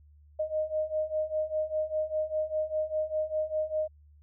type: beating tone pair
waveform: sine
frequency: 617 / 622 Hz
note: D#5 / D#5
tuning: -15 / -1 cents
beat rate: 5 Hz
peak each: -32 / -30 dBFS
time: 0.39-3.88 s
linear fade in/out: 10 ms
effects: added 74 Hz sine -54 dBFS peak until 4.22 s